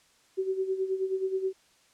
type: tone with tremolo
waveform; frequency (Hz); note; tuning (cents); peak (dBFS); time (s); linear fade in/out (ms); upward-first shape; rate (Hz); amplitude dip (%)
sine; 380.4; F#4; +48; -24; 0.37-1.53; 20; sine; 9.4; 70
effects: white hiss -63 dBFS RMS until 1.93 s + low-pass 8000 Hz 12 dB/octave